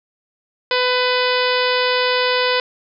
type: harmonic tone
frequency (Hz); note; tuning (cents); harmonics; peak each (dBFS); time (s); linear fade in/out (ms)
500; B4; +21; 1 / 2 / 3 / 4 / 5 / 6 / 7 / 8 / 9 / 10; -19 / -22 / -24 / -25 / -26 / -27 / -27 / -28 / -29 / -29; 0.71-2.6; 2
effects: none